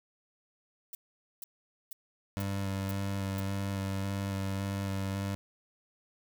violet noise bursts, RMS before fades -42 dBFS, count 6, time 0.93-3.4 s, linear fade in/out 2 ms, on 20 ms, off 470 ms
25% pulse tone with vibrato, 97.9 Hz, G2, 2 cents flat, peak -28 dBFS, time 2.37-5.35 s, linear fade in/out 0 ms, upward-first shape square, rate 1.8 Hz, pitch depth 13 cents each way
effects none

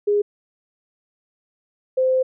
sine tone pair in turn, 412.1 / 517.9 Hz, G#4 / C5, -13 / -18 cents, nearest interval major third, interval 395 cents, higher second, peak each -15 dBFS, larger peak neither, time 0.07-0.22 / 1.97-2.23 s, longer second, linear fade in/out 10 ms, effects none

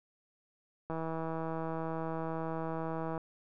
click train, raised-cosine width 1 ms, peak -24 dBFS, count 370, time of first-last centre 0.9-3.178 s, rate 162 Hz, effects none

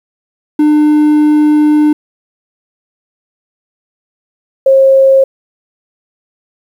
triangle / sine tone pair in turn, 300.8 / 536.9 Hz, D4 / C5, +42 / +45 cents, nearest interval minor seventh, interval 1003 cents, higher second, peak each -3 dBFS, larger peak neither, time 0.59-1.93 / 4.66-5.24 s, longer first, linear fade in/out 5 ms, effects 7-bit

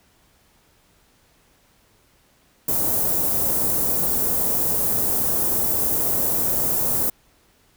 white band-stop noise, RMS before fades -21 dBFS, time 2.68-7.1 s, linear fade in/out 5 ms, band 630 to 13000 Hz, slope 12 dB/octave, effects pink hiss -59 dBFS RMS until 7.76 s

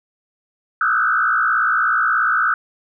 sine tone with frequency modulation, 1396.9 Hz, F6, in tune, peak -14 dBFS, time 0.81-2.54 s, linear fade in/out 2 ms, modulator 58.4 Hz, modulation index 2.7, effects none

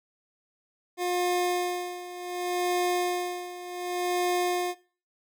25% pulse tone with tremolo, 356.7 Hz, F4, 37 cents sharp, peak -20 dBFS, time 0.97-4.75 s, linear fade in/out 50 ms, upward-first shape sine, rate 0.67 Hz, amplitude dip 80%, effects noise-tail reverb RT60 0.4 s tail -20 dB re dry

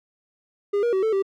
triangle tone with pitch steps, 405.9 / 474.5 / 380.9 / 441.3 / 389.9 Hz, G#4 / A#4 / G4 / A4 / G4, -40 / +31 / -50 / +5 / -9 cents, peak -17 dBFS, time 0.73-1.225 s, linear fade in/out 10 ms, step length 99 ms, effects none

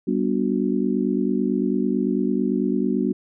sine chord, G major seventh, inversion none, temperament just, 196 / 245 / 294 / 367.5 Hz, G3 / B3 / D4 / F#4, 0 / -14 / +2 / -12 cents, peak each -24 / -23 / -26 / -26 dBFS, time 0.07-3.13 s, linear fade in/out 10 ms, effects none

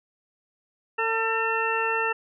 harmonic tone, 449.8 Hz, A4, 38 cents sharp, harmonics 1 / 2 / 3 / 4 / 6, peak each -29 / -29 / -29 / -29 / -29 dBFS, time 0.98-2.13 s, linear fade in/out 10 ms, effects none

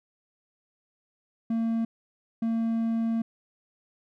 triangle tone pair in turn, 227.5 / 227.5 Hz, A#3 / A#3, -42 / -42 cents, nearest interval unison, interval 0 cents, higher neither, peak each -22 dBFS, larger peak neither, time 1.5-1.85 / 2.42-3.22 s, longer second, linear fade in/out 5 ms, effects none

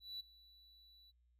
triangle tone with ADSR envelope, 3951 Hz, B7, in tune, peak -40 dBFS, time 0-1.12 s, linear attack 200 ms, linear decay 12 ms, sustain -21 dB, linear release 25 ms, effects tanh soft clip ceiling -37 dBFS + added 60 Hz sine -70 dBFS peak until 1.39 s

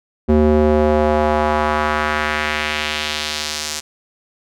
square tone with band-pass filter sweep, 75.8 Hz, D#2, 45 cents flat, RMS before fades -17 dBFS, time 0.28-3.81 s, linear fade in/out 20 ms, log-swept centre 310 to 6400 Hz, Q 1.4, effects none

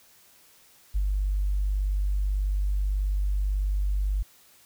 sine tone with ADSR envelope, 49.15 Hz, G1, 5 cents sharp, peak -20 dBFS, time 0.94-4.23 s, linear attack 21 ms, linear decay 50 ms, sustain -2 dB, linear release 11 ms, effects tanh soft clip ceiling -17 dBFS + white hiss -57 dBFS RMS until 4.65 s

